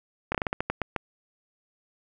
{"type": "slowing click train", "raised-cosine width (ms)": 0.5, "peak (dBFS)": -11, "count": 10, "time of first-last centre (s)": [0.32, 0.963], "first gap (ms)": 26, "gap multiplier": 1.24, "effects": []}